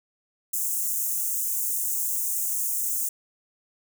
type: high-pass noise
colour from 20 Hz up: white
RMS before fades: -27 dBFS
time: 0.53-3.09 s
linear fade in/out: 5 ms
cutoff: 6500 Hz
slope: 48 dB/octave
effects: none